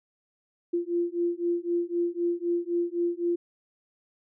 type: beating tone pair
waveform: sine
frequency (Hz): 343.7 / 347.6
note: F4 / F4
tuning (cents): -28 / -8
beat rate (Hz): 3.9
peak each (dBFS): -28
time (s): 0.73-3.36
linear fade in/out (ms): 10
effects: none